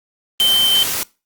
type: tone in noise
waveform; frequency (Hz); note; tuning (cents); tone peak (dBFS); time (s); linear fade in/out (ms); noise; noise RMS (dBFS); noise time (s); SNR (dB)
sine; 3100; G7; -20; -11; 0.4-0.83; 0; white; -21; 0.4-1.03; +7
effects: noise-tail reverb RT60 0.3 s tail -23 dB re dry + Opus 32 kbps